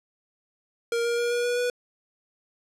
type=tone with pitch steps; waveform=square; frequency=467.7 / 472 / 476.4 / 480.8 / 485.3 / 489.8 Hz; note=A#4 / A#4 / A#4 / B4 / B4 / B4; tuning=+6 / +22 / +38 / -46 / -30 / -14 cents; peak=-24 dBFS; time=0.92-1.7 s; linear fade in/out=2 ms; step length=130 ms; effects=low-pass 10000 Hz 12 dB/octave